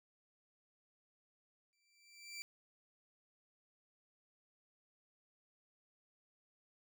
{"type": "tone with exponential growth", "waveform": "20% pulse", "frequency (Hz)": 2341, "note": "D7", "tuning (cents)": -6, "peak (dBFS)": -38, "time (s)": [1.73, 2.42], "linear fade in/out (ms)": 0, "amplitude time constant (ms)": 150, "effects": []}